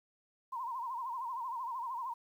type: tone with vibrato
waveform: sine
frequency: 987.8 Hz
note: B5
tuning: in tune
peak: -36 dBFS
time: 0.52-2.14 s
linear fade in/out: 10 ms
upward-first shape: sine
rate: 13 Hz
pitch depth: 130 cents each way
effects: 11-bit